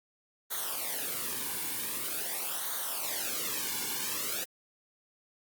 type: noise with flanger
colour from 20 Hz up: white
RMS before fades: -34 dBFS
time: 0.5-4.45 s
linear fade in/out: 20 ms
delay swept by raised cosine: 0.38 to 1.58 ms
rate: 0.45 Hz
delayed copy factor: -0.95
effects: Opus 32 kbps